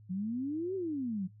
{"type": "exponential two-way sweep", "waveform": "sine", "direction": "up then down", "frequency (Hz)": [176.6, 392, 176.6], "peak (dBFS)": -32, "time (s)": [0.09, 1.28], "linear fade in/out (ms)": 20, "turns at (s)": 0.75, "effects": ["noise-tail reverb RT60 0.2 s tail -26 dB re dry", "added 106 Hz sine -53 dBFS peak until 1.4 s"]}